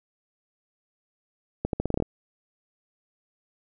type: accelerating click train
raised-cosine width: 2 ms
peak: -12 dBFS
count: 9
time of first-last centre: 1.65-2.024 s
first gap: 82 ms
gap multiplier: 0.83
effects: none